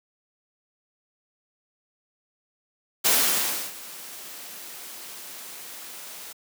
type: noise with ADSR envelope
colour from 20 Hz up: white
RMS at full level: -19 dBFS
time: 3.04-6.33 s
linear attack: 20 ms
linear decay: 660 ms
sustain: -21 dB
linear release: 9 ms
effects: high-pass 200 Hz 12 dB/octave